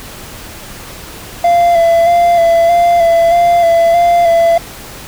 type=tone with vibrato; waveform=triangle; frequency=682 Hz; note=F5; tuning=41 cents flat; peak=-4 dBFS; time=1.44-4.58 s; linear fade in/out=5 ms; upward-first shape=square; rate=1.6 Hz; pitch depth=25 cents each way; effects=pink hiss -30 dBFS RMS until 5.07 s